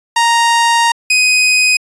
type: tone pair in turn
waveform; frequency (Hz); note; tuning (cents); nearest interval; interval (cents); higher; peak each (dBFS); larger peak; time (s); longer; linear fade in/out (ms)
sawtooth; 932.3 / 2503; A#5 / D#7; 0 / +10; octave + perfect fourth; 1710; second; -5; neither; 0.16-0.92 / 1.1-1.77; first; 5
effects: resampled to 22050 Hz